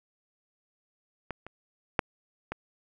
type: clicks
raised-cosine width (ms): 0.5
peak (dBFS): -19 / -27 / -7 / -18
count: 4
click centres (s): 1.307 / 1.466 / 1.992 / 2.52
effects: none